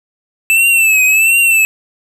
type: tone with vibrato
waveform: square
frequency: 2637 Hz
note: E7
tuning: in tune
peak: -8 dBFS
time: 0.5-1.65 s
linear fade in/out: 0 ms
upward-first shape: triangle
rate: 1.4 Hz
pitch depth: 92 cents each way
effects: none